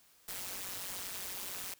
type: noise with amplitude modulation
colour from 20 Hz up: white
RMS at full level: -38 dBFS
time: 0.28-1.74 s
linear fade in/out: 5 ms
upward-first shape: sine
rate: 187 Hz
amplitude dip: 90%
effects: white hiss -65 dBFS RMS until 1.79 s